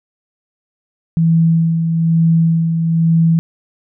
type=tone with tremolo; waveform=sine; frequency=164.5 Hz; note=E3; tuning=3 cents flat; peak=-8 dBFS; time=1.17-3.39 s; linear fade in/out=0 ms; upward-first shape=sine; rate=1.1 Hz; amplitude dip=45%; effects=none